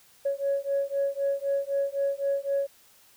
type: beating tone pair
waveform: sine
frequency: 554.4 / 558.3 Hz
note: C#5 / C#5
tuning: 0 / +12 cents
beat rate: 3.9 Hz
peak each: -27 dBFS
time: 0.25-2.67 s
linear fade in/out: 10 ms
effects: tanh soft clip ceiling -19 dBFS + white hiss -58 dBFS RMS until 3.16 s